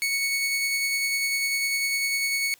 sawtooth tone with tremolo, 2217 Hz, C#7, in tune, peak -19 dBFS, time 0.02-2.54 s, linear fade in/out 0 ms, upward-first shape sine, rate 10 Hz, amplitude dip 25%, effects white hiss -57 dBFS RMS until 2.59 s

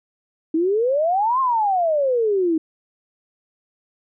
sine exponential two-way sweep, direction up then down, 310.7 to 1080 to 310.7 Hz, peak -16 dBFS, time 0.54-2.58 s, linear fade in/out 5 ms, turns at 1.4 s, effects none

